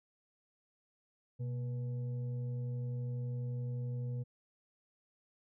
sine tone with frequency modulation, 124.6 Hz, B2, 16 cents sharp, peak -35 dBFS, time 1.39-4.24 s, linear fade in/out 20 ms, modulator 361 Hz, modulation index 0.33, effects none

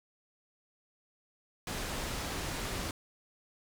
pink low-pass noise, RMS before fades -37 dBFS, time 1.67-2.91 s, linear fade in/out 2 ms, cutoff 9900 Hz, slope 12 dB/octave, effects none

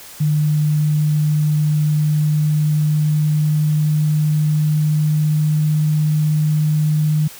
sine tone with pitch glide, 150.8 to 152.73 Hz, D3 to D#3, +46 to -32 cents, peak -13 dBFS, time 0.2-7.28 s, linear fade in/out 10 ms, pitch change +22 cents, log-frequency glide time 0.43-5.82 s, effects white hiss -38 dBFS RMS until 7.39 s

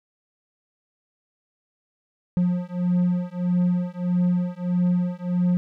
triangle beating tone pair, 177.5 / 179.1 Hz, F3 / F3, +28 / +44 cents, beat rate 1.6 Hz, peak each -21 / -21 dBFS, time 2.37-5.57 s, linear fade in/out 0 ms, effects none

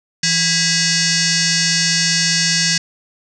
sine tone with frequency modulation, 166.3 Hz, E3, 16 cents sharp, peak -13 dBFS, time 0.23-2.78 s, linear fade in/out 5 ms, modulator 905 Hz, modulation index 7.1, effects none

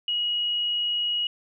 sine tone, 2900 Hz, F#7, 35 cents flat, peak -23 dBFS, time 0.08-1.27 s, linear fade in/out 2 ms, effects none

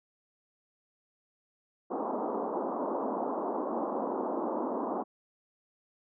pink band-pass noise, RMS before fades -33 dBFS, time 1.9-5.04 s, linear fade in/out 20 ms, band 230 to 1100 Hz, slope 48 dB/octave, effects none

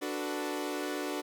sawtooth chord, B minor seventh, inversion first, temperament equal, 293.7 / 370 / 440 / 493.9 Hz, D4 / F#4 / A4 / B4, 0 / 0 / 0 / 0 cents, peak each -32 / -34 / -38 / -38 dBFS, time 0.01-1.22 s, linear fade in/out 20 ms, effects none

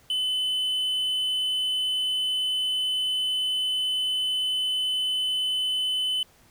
triangle tone, 3023 Hz, F#7, 36 cents sharp, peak -22 dBFS, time 0.1-6.23 s, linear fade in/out 2 ms, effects pink hiss -58 dBFS RMS until 6.5 s

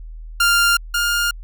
sawtooth tone pair in turn, 1396.9 / 1411.5 Hz, F6 / F6, 0 / +18 cents, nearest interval unison, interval 18 cents, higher second, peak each -9 / -13 dBFS, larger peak first, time 0.4-0.77 / 0.94-1.31 s, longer neither, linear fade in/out 5 ms, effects added 40 Hz sine -31 dBFS peak until 1.43 s

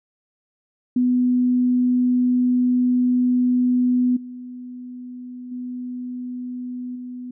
sine tone with level steps, 248.8 Hz, B3, 13 cents sharp, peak -15 / -32 / -27 / -30 dBFS, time 0.96-7.31 s, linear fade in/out 5 ms, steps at 4.16 / 5.51 / 6.95 s, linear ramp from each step 10 ms, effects none

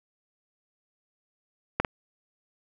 clicks, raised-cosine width 0.5 ms, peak -7 / -12 dBFS, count 2, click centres 1.8 / 1.848 s, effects none

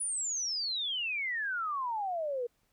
sine exponential sweep, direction down, 10000 to 466.2 Hz, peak -31 dBFS, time 0-2.47 s, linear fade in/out 10 ms, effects pink hiss -74 dBFS RMS until 2.72 s

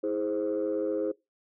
sine chord, E augmented, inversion none, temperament equal with one note detuned, 322.8 / 415.3 / 523.3 Hz, E4 / G#4 / B#4, -36 / 0 / 0 cents, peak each -30 dBFS, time 0.03-1.12 s, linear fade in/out 10 ms, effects noise-tail reverb RT60 0.2 s tail -21 dB re dry + tanh soft clip ceiling -21 dBFS

